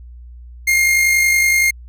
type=tone with amplitude modulation; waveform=45% pulse; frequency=2126 Hz; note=C7; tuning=27 cents sharp; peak=-10 dBFS; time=0.67-1.71 s; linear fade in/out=10 ms; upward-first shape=sine; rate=50.7 Hz; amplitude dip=35%; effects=added 60 Hz sine -34 dBFS peak until 1.88 s